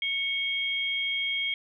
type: tone pair together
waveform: sine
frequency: 2217 / 3237 Hz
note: C#7 / G#7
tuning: 0 / -45 cents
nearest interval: perfect fifth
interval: 655 cents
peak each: -29 / -29 dBFS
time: 0.02-1.54 s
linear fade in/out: 2 ms
effects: none